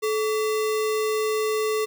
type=tone with sample-and-hold; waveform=sine; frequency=432.4 Hz; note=A4; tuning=30 cents flat; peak=-21 dBFS; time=0.02-1.86 s; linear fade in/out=20 ms; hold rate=1575 Hz; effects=none